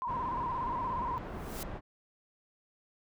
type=tone with vibrato; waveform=sine; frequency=990 Hz; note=B5; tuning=4 cents sharp; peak=-32 dBFS; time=0.02-1.18 s; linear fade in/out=0 ms; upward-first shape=square; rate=17 Hz; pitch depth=74 cents each way
type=low-pass noise; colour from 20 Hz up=pink; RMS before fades=-41 dBFS; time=0.06-1.81 s; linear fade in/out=50 ms; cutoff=1300 Hz; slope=12 dB/octave
type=noise with exponential growth; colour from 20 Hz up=white; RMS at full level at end=-40 dBFS; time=1.23-1.63 s; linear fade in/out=1 ms; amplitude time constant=85 ms
effects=none